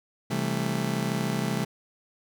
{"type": "chord", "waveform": "35% pulse", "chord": "A minor seventh", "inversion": "first", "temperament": "just", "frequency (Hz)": [132, 165, 198, 220], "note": ["C3", "E3", "G3", "A3"], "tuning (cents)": [16, 2, 18, 0], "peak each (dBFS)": -30, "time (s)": [0.3, 1.65], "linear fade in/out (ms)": 10, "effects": []}